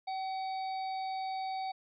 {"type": "harmonic tone with a mistuned harmonic", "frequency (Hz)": 755, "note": "F#5", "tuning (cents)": 35, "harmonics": [1, 3, 5, 6], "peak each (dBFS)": [-34, -49, -52, -50], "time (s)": [0.07, 1.72], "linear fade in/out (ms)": 10, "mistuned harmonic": 1, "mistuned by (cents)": 19, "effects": []}